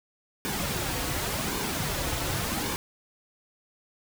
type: noise with flanger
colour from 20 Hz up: pink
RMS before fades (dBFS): -30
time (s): 0.45-2.76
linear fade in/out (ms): 0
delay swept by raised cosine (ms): 1.5 to 5.1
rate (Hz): 0.89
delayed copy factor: -0.55
effects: none